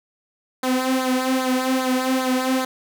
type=tone with flanger; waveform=sawtooth; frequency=258.2 Hz; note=C4; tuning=23 cents flat; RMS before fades=-21 dBFS; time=0.63-2.65 s; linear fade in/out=5 ms; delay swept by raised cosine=0.35 to 3.55 ms; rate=2.5 Hz; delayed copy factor=-0.75; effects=none